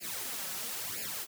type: noise with flanger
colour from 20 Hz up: white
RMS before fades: -38 dBFS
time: 0-1.27 s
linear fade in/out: 50 ms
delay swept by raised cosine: 0.41 to 5.41 ms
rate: 1 Hz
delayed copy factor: +0.8
effects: high-pass 100 Hz 12 dB/octave